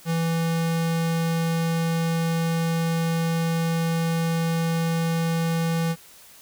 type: tone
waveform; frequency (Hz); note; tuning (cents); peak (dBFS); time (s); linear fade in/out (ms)
square; 165.3; E3; +5; -22; 0.05-5.96; 50
effects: white hiss -49 dBFS RMS until 6.41 s